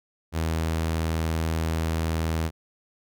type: tone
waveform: sawtooth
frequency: 80.9 Hz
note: E2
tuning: 32 cents flat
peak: -20 dBFS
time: 0.32-2.51 s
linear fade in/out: 50 ms
effects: none